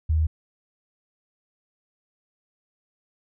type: tone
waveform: sine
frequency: 78.7 Hz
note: D#2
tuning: 20 cents sharp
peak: -18 dBFS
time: 0.09-0.27 s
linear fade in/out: 10 ms
effects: none